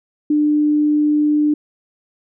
sine tone, 298.7 Hz, D4, 29 cents sharp, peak -12 dBFS, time 0.3-1.54 s, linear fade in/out 5 ms, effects none

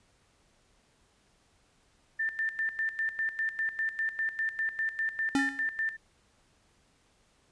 sine tone with tremolo, 1786 Hz, A6, 25 cents sharp, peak -27 dBFS, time 2.19-5.97 s, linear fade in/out 10 ms, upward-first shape square, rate 5 Hz, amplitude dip 75%
square tone with exponential decay, 275.3 Hz, C#4, 12 cents flat, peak -22 dBFS, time 5.35-5.69 s, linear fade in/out 1 ms, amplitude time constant 73 ms
effects pink hiss -67 dBFS RMS until 7.51 s + resampled to 22050 Hz

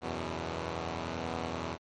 5% pulse chord, E suspended second, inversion none, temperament equal with one note detuned, 82.07 / 92.5 / 123.47 Hz, E2 / F#2 / B2, -7 / 0 / 0 cents, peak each -25 / -29 / -29 dBFS, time 0.01-1.78 s, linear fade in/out 50 ms, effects low-pass 5000 Hz 12 dB/octave + MP3 48 kbps

